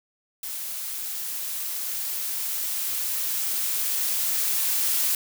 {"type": "noise with level ramp", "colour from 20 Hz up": "blue", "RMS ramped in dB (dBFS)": [-33, -23], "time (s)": [0.43, 5.15], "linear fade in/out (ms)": 2, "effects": []}